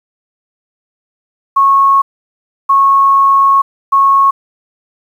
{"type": "tone bursts at uneven times", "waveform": "sine", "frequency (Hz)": 1098, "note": "C#6", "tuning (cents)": -17, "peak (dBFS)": -5, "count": 3, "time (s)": [[1.56, 2.02], [2.69, 3.62], [3.92, 4.31]], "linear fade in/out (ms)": 10, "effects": ["7-bit"]}